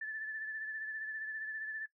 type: tone with vibrato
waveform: sine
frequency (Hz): 1746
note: A6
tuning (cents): -14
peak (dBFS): -38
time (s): 0.01-1.86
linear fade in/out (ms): 5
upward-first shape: triangle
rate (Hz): 15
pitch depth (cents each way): 37
effects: noise-tail reverb RT60 0.1 s tail -17 dB re dry